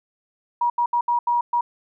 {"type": "tone bursts at uneven times", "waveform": "sine", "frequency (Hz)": 957, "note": "A#5", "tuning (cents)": 45, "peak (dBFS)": -17, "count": 6, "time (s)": [[0.61, 0.7], [0.78, 0.86], [0.93, 1.01], [1.08, 1.19], [1.27, 1.41], [1.53, 1.61]], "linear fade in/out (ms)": 5, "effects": []}